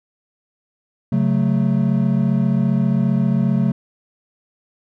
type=chord; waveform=triangle; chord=F# minor; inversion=second; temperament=equal with one note detuned; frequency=137.4 / 185 / 220 Hz; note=C#3 / F#3 / A3; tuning=-15 / 0 / 0 cents; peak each=-17 dBFS; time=1.12-3.72 s; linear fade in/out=5 ms; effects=none